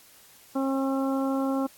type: harmonic tone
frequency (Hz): 269.4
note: C#4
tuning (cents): -49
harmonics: 1 / 2 / 3 / 4 / 5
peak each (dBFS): -25 / -31 / -35 / -37 / -39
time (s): 0.55-1.67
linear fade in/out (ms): 10
effects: white hiss -54 dBFS RMS until 1.77 s + AAC 64 kbps